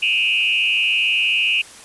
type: tone with frequency modulation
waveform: sine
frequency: 2683 Hz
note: E7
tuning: 30 cents sharp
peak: -15 dBFS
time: 0.02-1.62 s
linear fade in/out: 10 ms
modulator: 107 Hz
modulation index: 2.2
effects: white hiss -41 dBFS RMS until 1.84 s + resampled to 24000 Hz